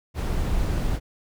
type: noise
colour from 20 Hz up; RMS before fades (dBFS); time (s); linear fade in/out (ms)
brown; -24; 0.14-1; 50
effects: none